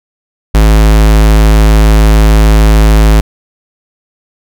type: tone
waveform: square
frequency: 53.4 Hz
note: G#1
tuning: 49 cents sharp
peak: -3 dBFS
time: 0.54-3.21 s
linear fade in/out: 10 ms
effects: none

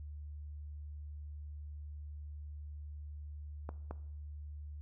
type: clicks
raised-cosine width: 1 ms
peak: -28 dBFS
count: 2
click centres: 3.691 / 3.91 s
effects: noise-tail reverb RT60 0.7 s tail -17 dB re dry + added 74 Hz sine -43 dBFS peak until 4.81 s

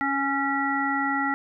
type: harmonic tone with a mistuned harmonic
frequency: 277.2 Hz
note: C#4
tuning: in tune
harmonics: 1 / 3 / 5 / 7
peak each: -28 / -28 / -28 / -28 dBFS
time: 0.01-1.34 s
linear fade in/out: 0 ms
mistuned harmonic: 5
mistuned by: -20 cents
effects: none

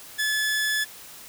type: tone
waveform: sawtooth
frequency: 1721 Hz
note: A6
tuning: 39 cents flat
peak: -19 dBFS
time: 0.18-0.85 s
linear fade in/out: 20 ms
effects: white hiss -44 dBFS RMS until 1.28 s

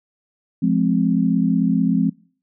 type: chord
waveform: sine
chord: F minor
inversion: none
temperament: equal with one note detuned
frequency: 174.61 / 210.6 / 261.6 Hz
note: F3 / Ab3 / C4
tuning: 0 / +24 / 0 cents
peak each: -19 dBFS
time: 0.62-2.1 s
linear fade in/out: 10 ms
effects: noise-tail reverb RT60 0.5 s tail -25 dB re dry

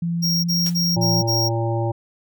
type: tone with pitch glide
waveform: sine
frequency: 169.7 to 172.37 Hz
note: F3 to F3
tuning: -49 to -22 cents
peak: -20 dBFS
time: 0.02-1.22 s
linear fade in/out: 5 ms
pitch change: +27 cents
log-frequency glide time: 0.38-0.5 s
type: tone bursts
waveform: square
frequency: 5588 Hz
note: F8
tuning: in tune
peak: -20 dBFS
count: 5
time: 0.22-1.492 s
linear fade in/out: 20 ms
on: 220 ms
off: 43 ms
type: noise with exponential decay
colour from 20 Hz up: white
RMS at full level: -28 dBFS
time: 0.66-0.81 s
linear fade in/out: 2 ms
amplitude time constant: 31 ms
type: harmonic tone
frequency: 114.8 Hz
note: A#2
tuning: 26 cents flat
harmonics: 1 / 3 / 5 / 7 / 8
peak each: -21 / -26 / -28 / -29 / -34 dBFS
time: 0.96-1.92 s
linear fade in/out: 10 ms
effects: none

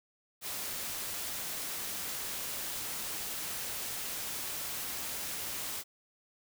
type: noise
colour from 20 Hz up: white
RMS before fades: -38 dBFS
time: 0.41-5.84 s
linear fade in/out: 50 ms
effects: none

